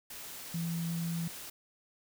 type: tone in noise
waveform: sine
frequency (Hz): 167.7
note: E3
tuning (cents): +30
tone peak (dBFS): -32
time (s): 0.54-1.28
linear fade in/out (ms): 5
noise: white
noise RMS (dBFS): -45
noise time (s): 0.1-1.5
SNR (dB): +10
effects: none